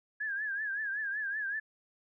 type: tone with vibrato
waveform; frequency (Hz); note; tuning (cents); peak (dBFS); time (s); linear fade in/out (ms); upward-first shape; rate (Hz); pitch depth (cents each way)
sine; 1661.2; G#6; 0; -32; 0.2-1.6; 10; triangle; 5.3; 120
effects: none